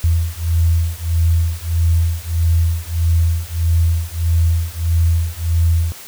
sine beating tone pair, 82.41 / 84.01 Hz, E2 / E2, 0 / +33 cents, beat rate 1.6 Hz, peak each -16 dBFS, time 0.04-5.92 s, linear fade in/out 0 ms, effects white hiss -36 dBFS RMS until 6.07 s

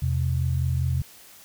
sine tone pair together, 83.7 / 128.67 Hz, E2 / C3, +27 / -29 cents, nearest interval perfect fifth, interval 744 cents, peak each -24 dBFS, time 0.02-1.02 s, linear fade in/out 5 ms, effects white hiss -49 dBFS RMS until 1.44 s

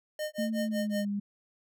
square tone with tremolo, 610 Hz, D#5, 34 cents flat, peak -31 dBFS, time 0.19-1.05 s, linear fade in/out 2 ms, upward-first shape sine, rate 5.4 Hz, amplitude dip 100%
sine tone with pitch glide, 222.3 to 202.7 Hz, A3 to G#3, +18 to -42 cents, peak -29 dBFS, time 0.38-1.2 s, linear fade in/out 10 ms, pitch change -160 cents, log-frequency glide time 0.6-1.09 s
effects none

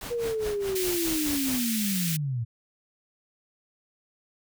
pink noise with tremolo, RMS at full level -36 dBFS, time 0.01-1.64 s, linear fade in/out 2 ms, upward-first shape sine, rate 4.8 Hz, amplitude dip 90%
sine linear sweep, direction down, 482.3 to 110 Hz, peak -26 dBFS, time 0.1-2.45 s, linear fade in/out 20 ms
white high-pass noise, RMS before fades -31 dBFS, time 0.75-2.17 s, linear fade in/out 10 ms, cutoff 1800 Hz, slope 24 dB/octave
effects none

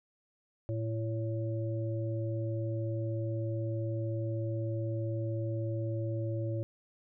harmonic tone, 112.1 Hz, A2, 33 cents sharp, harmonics 1 / 3 / 5, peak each -32 / -39 / -40 dBFS, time 0.69-6.63 s, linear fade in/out 0 ms, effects none

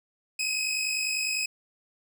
20% pulse tone pair together, 2511 / 2561 Hz, D#7 / D#7, +15 / +49 cents, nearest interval unison, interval 34 cents, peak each -25 dBFS, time 0.39-1.46 s, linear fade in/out 5 ms, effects none

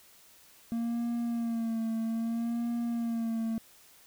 triangle tone with vibrato, 230.3 Hz, A#3, 21 cents flat, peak -27 dBFS, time 0.72-3.58 s, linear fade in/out 0 ms, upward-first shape sine, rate 0.62 Hz, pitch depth 42 cents each way, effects white hiss -58 dBFS RMS until 4.06 s

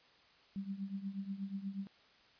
sine tone with tremolo, 196 Hz, G3, in tune, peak -35 dBFS, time 0.56-1.87 s, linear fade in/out 0 ms, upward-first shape triangle, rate 8.3 Hz, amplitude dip 85%, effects white hiss -65 dBFS RMS until 2.39 s + resampled to 11025 Hz

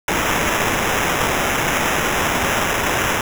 violet noise with sample-and-hold, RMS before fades -19 dBFS, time 0.08-3.21 s, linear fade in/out 2 ms, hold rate 4410 Hz, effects none

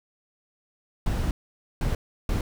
brown noise bursts at uneven times, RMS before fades -25 dBFS, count 3, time 1.06-1.31 / 1.81-1.95 / 2.29-2.41 s, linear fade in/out 2 ms, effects none

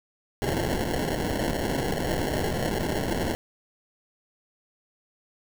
violet noise with sample-and-hold, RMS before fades -27 dBFS, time 0.42-3.35 s, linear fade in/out 0 ms, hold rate 1225 Hz, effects none

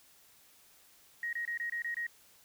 sine tone bursts, 1883 Hz, A#6, 17 cents sharp, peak -33 dBFS, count 7, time 1.23-2.067 s, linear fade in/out 2 ms, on 99 ms, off 24 ms, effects white hiss -62 dBFS RMS until 2.44 s

